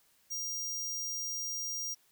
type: tone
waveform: 45% pulse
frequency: 5700 Hz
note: F8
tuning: 34 cents sharp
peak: -35 dBFS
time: 0.3-1.95 s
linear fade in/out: 20 ms
effects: white hiss -68 dBFS RMS until 2.11 s

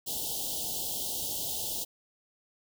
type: band-stop noise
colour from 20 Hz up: white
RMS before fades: -34 dBFS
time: 0.06-1.85 s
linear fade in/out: 20 ms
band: 890 to 2900 Hz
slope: 96 dB/octave
effects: none

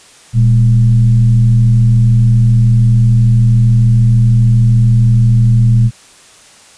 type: tone with frequency modulation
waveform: sine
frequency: 117.3 Hz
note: A#2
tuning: 11 cents sharp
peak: -5 dBFS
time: 0.33-5.91 s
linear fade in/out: 50 ms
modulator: 86.8 Hz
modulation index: 0.44
effects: white hiss -41 dBFS RMS until 6.77 s + resampled to 22050 Hz

